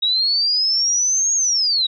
sine linear two-way sweep, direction up then down, 3784 to 6640 to 3784 Hz, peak -15 dBFS, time 0.02-1.87 s, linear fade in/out 10 ms, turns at 1.34 s, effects none

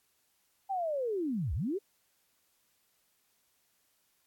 sine linear two-way sweep, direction down then up, 801 to 57.2 to 425.2 Hz, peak -30 dBFS, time 0.69-1.79 s, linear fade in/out 20 ms, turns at 1.54 s, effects white hiss -73 dBFS RMS until 4.26 s + AAC 64 kbps

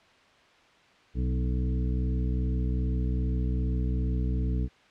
harmonic tone with a mistuned harmonic, 62.5 Hz, B1, 21 cents sharp, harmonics 1 / 2 / 3 / 4 / 5 / 7, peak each -26 / -32 / -36 / -38 / -40 / -43 dBFS, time 1.14-4.69 s, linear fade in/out 50 ms, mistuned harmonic 3, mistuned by -24 cents, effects white hiss -58 dBFS RMS until 4.9 s + low-pass 3000 Hz 12 dB/octave

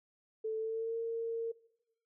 sine tone with pitch glide, 440 to 457.9 Hz, A4 to A#4, 0 to -31 cents, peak -33 dBFS, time 0.44-1.52 s, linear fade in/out 10 ms, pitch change +69 cents, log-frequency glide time 0.57-0.96 s, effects noise-tail reverb RT60 0.9 s tail -21 dB re dry

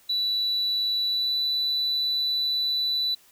sine tone with pitch glide, 3951 to 3974 Hz, B7 to B7, 0 to +10 cents, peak -21 dBFS, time 0.09-3.15 s, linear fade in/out 10 ms, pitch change +10 cents, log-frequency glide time 1.07-1.36 s, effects tanh soft clip ceiling -20 dBFS + white hiss -57 dBFS RMS until 3.31 s

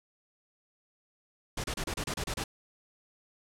pink noise bursts, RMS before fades -34 dBFS, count 9, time 1.57-2.44 s, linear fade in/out 5 ms, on 70 ms, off 30 ms, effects low-pass 10000 Hz 12 dB/octave

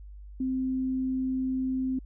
sine tone, 260 Hz, C4, 11 cents flat, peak -26 dBFS, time 0.4-1.99 s, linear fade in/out 5 ms, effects added 50 Hz sine -42 dBFS peak until 2.05 s

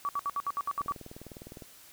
sine tone bursts, 1143 Hz, D6, 47 cents flat, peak -28 dBFS, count 9, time 0.05-0.921 s, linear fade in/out 0 ms, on 39 ms, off 65 ms
click train, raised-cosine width 2 ms, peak -31 dBFS, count 17, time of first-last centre 0.81-1.622 s, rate 19.7 Hz
effects white hiss -54 dBFS RMS until 1.92 s

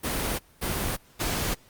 pink noise bursts, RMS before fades -28 dBFS, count 3, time 0.03-1.55 s, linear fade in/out 20 ms, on 360 ms, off 220 ms, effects pink hiss -57 dBFS RMS until 1.69 s + Opus 32 kbps

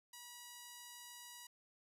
5% pulse tone, 967 Hz, B5, 37 cents flat, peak -40 dBFS, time 0.13-1.47 s, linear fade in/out 5 ms, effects none

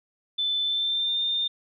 sine tone with pitch glide, 3520 to 3615 Hz, A7 to A7, 0 to +46 cents, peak -23 dBFS, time 0.38-1.48 s, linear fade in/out 10 ms, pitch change +46 cents, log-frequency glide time 0.63-1.2 s, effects none

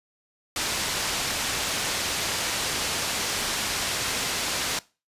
white low-pass noise, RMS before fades -28 dBFS, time 0.56-4.79 s, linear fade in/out 2 ms, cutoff 6500 Hz, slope 12 dB/octave, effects noise-tail reverb RT60 0.3 s tail -21 dB re dry + resampled to 32000 Hz

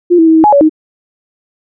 sine tone with pitch steps, 350.9 / 325.9 / 321.3 / 319.5 / 840 / 566 / 312.4 Hz, F4 / E4 / E4 / D#4 / G#5 / C#5 / D#4, +8 / -20 / -44 / +46 / +19 / +36 / +7 cents, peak -3 dBFS, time 0.1-0.695 s, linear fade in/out 20 ms, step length 85 ms, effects none

